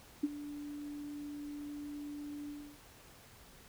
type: tone with ADSR envelope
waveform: sine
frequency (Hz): 292.1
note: D4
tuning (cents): -9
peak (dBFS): -26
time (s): 0.23-2.79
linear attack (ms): 9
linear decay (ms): 32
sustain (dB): -15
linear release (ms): 300
effects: pink hiss -58 dBFS RMS until 3.68 s